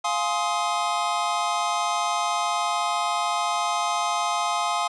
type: chord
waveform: square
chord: F minor seventh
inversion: none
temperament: just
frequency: 698.5 / 838.1 / 1047.7 / 1257.2 Hz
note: F5 / Ab5 / C6 / Eb6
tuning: 0 / +16 / +2 / +18 cents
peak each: -29 dBFS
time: 0.04-4.88 s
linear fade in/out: 10 ms
effects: resampled to 22050 Hz